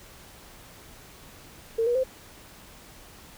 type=tone with pitch steps; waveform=sine; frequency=454.3 / 481.6 / 520 Hz; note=A#4 / B4 / C5; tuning=-45 / -44 / -11 cents; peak=-21 dBFS; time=1.78-2.038 s; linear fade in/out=10 ms; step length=86 ms; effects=pink hiss -49 dBFS RMS until 3.37 s